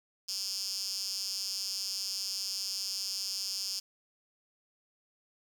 10% pulse tone with high-pass filter, 195 Hz, G3, 9 cents flat, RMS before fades -36 dBFS, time 0.28-3.8 s, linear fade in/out 10 ms, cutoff 5300 Hz, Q 6.7, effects 9-bit

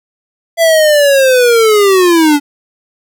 square linear sweep, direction down, 673 to 282.9 Hz, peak -6 dBFS, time 0.57-2.4 s, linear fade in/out 50 ms, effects none

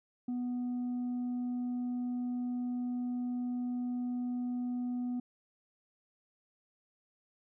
triangle tone with tanh clipping, 246.3 Hz, B3, 5 cents flat, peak -33 dBFS, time 0.28-5.2 s, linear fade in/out 5 ms, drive 7 dB, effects none

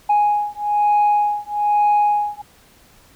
sine beating tone pair, 830 / 831.1 Hz, G#5 / G#5, -1 / +1 cents, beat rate 1.1 Hz, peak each -16 dBFS, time 0.09-2.42 s, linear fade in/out 10 ms, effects tanh soft clip ceiling -10 dBFS + pink hiss -51 dBFS RMS until 3.15 s

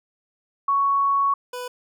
sine / 25% pulse tone pair in turn, 1113 / 495.8 Hz, C#6 / B4, +7 / +7 cents, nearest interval octave + major second, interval 1400 cents, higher first, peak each -17 / -26 dBFS, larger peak first, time 0.68-1.34 / 1.53-1.68 s, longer first, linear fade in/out 5 ms, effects none

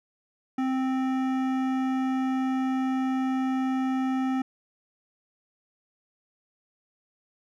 triangle tone with hard clipping, 261.6 Hz, C4, in tune, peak -26 dBFS, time 0.58-4.42 s, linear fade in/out 5 ms, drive 18 dB, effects none

